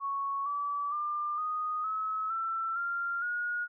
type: tone with pitch steps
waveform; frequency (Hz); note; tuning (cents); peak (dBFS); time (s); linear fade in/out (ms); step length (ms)
sine; 1108.7 / 1151.1 / 1195.2 / 1240.9 / 1288.4 / 1337.7 / 1388.8 / 1442; C#6 / D6 / D6 / D#6 / E6 / E6 / F6 / F#6; 0 / -35 / +30 / -5 / -40 / +25 / -10 / -45; -30; 0-3.68; 50; 460
effects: none